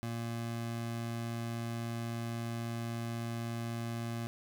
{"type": "tone", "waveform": "25% pulse", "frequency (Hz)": 116.3, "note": "A#2", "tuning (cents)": -4, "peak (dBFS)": -32, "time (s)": [0.03, 4.27], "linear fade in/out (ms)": 0, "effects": []}